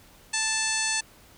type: harmonic tone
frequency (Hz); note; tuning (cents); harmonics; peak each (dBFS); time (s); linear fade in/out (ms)
880; A5; 0; 1 / 2 / 3 / 4 / 5 / 6 / 7 / 8 / 9 / 10; -36 / -31 / -32 / -37 / -32 / -39 / -31 / -38 / -34 / -34; 0.33-1.01; 10
effects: pink hiss -54 dBFS RMS until 1.37 s